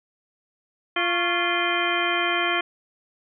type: harmonic tone with a mistuned harmonic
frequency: 346.9 Hz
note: F4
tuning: 12 cents flat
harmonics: 1 / 2 / 3 / 4 / 5 / 6 / 7 / 9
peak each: -29 / -29 / -29 / -29 / -29 / -29 / -29 / -29 dBFS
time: 0.96-2.61 s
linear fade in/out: 5 ms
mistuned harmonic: 3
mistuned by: +95 cents
effects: none